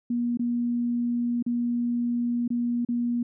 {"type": "tone with dropouts", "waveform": "sine", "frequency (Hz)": 239.4, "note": "A#3", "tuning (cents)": 46, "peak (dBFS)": -23, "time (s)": [0.1, 3.23], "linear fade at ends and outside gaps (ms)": 5, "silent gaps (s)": [[0.373, 0.393], [1.426, 1.463], [2.479, 2.503], [2.85, 2.887]], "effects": []}